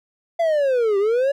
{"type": "linear two-way sweep", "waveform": "triangle", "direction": "down then up", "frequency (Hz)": [685, 386.6, 571], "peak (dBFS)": -14, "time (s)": [0.39, 1.32], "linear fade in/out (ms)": 10, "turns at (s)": 0.98, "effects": []}